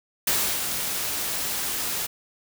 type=noise with ADSR envelope; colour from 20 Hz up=white; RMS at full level=-22 dBFS; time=0.27-2.07 s; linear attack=4 ms; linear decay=330 ms; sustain=-6 dB; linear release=14 ms; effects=none